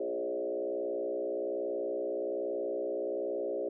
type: tone with frequency modulation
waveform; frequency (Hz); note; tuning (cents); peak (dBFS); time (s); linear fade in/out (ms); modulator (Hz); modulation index
sine; 475.9; A#4; +36; -31; 0-3.69; 5; 61.2; 2.2
effects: none